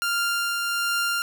sawtooth tone with tremolo, 1395 Hz, F6, 2 cents flat, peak -18 dBFS, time 0.02-1.22 s, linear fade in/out 0 ms, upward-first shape triangle, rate 1.3 Hz, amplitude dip 30%, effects none

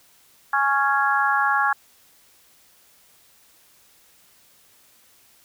harmonic tone, 277.2 Hz, C#4, in tune, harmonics 3 / 4 / 5 / 6, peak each -23 / -23 / -23 / -23 dBFS, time 0.53-1.73 s, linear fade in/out 5 ms, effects white hiss -56 dBFS RMS until 5.44 s

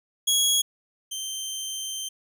20% pulse tone pair in turn, 3322 / 3127 Hz, G#7 / G7, 0 / -5 cents, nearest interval minor second, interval 105 cents, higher first, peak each -14 / -25 dBFS, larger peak first, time 0.27-0.62 / 1.11-2.09 s, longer second, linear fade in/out 10 ms, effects none

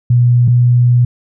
sine tone pair in turn, 121.7 / 122.21 Hz, B2 / B2, -25 / -18 cents, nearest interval unison, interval 7 cents, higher second, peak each -6 dBFS, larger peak neither, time 0.1-0.48 / 0.48-1.05 s, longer second, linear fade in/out 5 ms, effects none

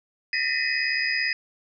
sine tone cluster, 1811 / 1889 / 2025 / 2518 / 4973 Hz, A6 / A#6 / B6 / D#7 / D#8, +49 / +22 / +43 / +20 / -2 cents, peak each -29 dBFS, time 0.33-1.33 s, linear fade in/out 2 ms, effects none

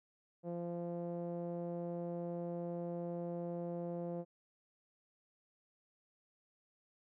sawtooth tone with low-pass filter, 172.5 Hz, F3, 21 cents flat, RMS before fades -41 dBFS, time 0.43-4.25 s, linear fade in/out 50 ms, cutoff 570 Hz, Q 3.1, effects none

